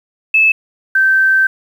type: tone pair in turn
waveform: sine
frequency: 2612 / 1553.1 Hz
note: E7 / G6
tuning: -17 / -17 cents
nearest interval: major sixth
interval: 900 cents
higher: first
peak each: -7 / -8 dBFS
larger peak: first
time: 0.34-0.52 / 0.95-1.47 s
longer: second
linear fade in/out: 5 ms
effects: 7-bit